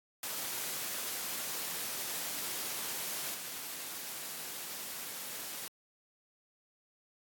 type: noise with level steps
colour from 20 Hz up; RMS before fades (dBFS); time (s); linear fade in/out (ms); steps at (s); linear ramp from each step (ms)
white; -38 / -42; 0.23-5.68; 2; 3.34; 5
effects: high-pass 150 Hz 12 dB/octave + AAC 64 kbps